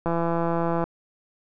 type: click train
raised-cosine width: 1 ms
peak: -12 dBFS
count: 132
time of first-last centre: 0.06-0.84 s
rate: 168 Hz
effects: none